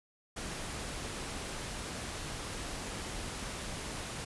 pink noise, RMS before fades -40 dBFS, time 0.36-4.25 s, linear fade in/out 10 ms, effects resampled to 24000 Hz

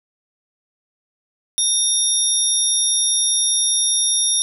sine tone cluster, 3655 / 5670 / 10090 / 10680 Hz, A#7 / F8 / D#9 / E9, -35 / +25 / +23 / +22 cents, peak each -21 dBFS, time 1.58-4.42 s, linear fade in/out 0 ms, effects none

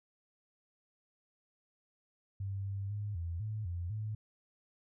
sine tone with pitch steps, 98.1 / 98.7 / 103.5 / 84.7 / 107.7 / 87 / 107.5 Hz, G2 / G2 / G#2 / E2 / A2 / F2 / A2, +2 / +12 / -5 / +48 / -37 / -6 / -40 cents, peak -35 dBFS, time 2.4-4.15 s, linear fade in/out 5 ms, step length 250 ms, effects none

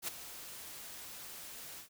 white noise with ADSR envelope, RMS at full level -36 dBFS, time 0.02-1.89 s, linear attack 59 ms, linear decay 12 ms, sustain -12 dB, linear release 100 ms, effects none

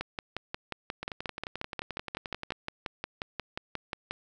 two click trains, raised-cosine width 0.3 ms, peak -20 / -17 dBFS, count 18 / 24, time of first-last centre 1.03-2.521 / 0.01-4.11 s, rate 11.4 / 5.61 Hz, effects none

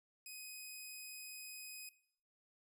10% pulse tone, 2511 Hz, D#7, 15 cents sharp, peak -40 dBFS, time 0.26-1.89 s, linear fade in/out 2 ms, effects noise-tail reverb RT60 0.6 s tail -17 dB re dry

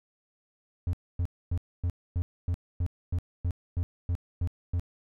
triangle tone bursts, 87.31 Hz, F2, in tune, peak -23 dBFS, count 13, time 0.87-4.796 s, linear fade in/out 0 ms, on 62 ms, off 260 ms, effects none

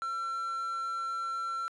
triangle tone with quantisation, 1352 Hz, E6, 43 cents sharp, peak -30 dBFS, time 0.02-1.68 s, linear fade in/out 0 ms, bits 9, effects resampled to 24000 Hz

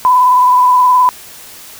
sine tone with vibrato, 1000 Hz, B5, 21 cents sharp, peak -5 dBFS, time 0.05-1.09 s, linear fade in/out 0 ms, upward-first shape triangle, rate 19 Hz, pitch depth 32 cents each way, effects white hiss -34 dBFS RMS until 1.79 s

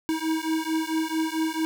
square beating tone pair, 317.2 / 321.7 Hz, D#4 / E4, +33 / -42 cents, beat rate 4.5 Hz, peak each -28 dBFS, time 0.09-1.65 s, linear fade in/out 0 ms, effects none

